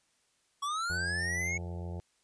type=linear sweep; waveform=square; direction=up; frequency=1108.7 to 2218 Hz; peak=-32 dBFS; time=0.62-1.58 s; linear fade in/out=10 ms
type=harmonic tone; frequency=87 Hz; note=F2; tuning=6 cents flat; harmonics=1 / 2 / 4 / 5 / 6 / 7 / 8 / 9 / 10; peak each=-37 / -43 / -49 / -51 / -53 / -54 / -55 / -56 / -57 dBFS; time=0.9-2 s; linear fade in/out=0 ms
effects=white hiss -72 dBFS RMS until 2.23 s + resampled to 22050 Hz